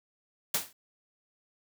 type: noise with exponential decay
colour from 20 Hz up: white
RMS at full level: -24 dBFS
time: 0.54-0.73 s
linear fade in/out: 5 ms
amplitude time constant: 41 ms
effects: none